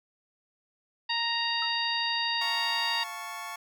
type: harmonic tone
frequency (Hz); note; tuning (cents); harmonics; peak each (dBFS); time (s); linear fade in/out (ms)
932.3; A#5; 0; 1 / 2 / 3 / 4 / 5; -33 / -33 / -33 / -33 / -33; 1.09-3.04; 10
type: tone with exponential decay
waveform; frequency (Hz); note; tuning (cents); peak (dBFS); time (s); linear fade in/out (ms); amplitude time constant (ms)
triangle; 1309; E6; -13; -33; 1.62-1.73; 2; 23
type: chord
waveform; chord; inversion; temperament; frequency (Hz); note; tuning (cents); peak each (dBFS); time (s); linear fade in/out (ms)
25% pulse; F augmented; none; equal; 698.5 / 880 / 1108.7; F5 / A5 / C#6; 0 / 0 / 0; -40 / -38 / -35; 2.41-3.56; 5
effects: none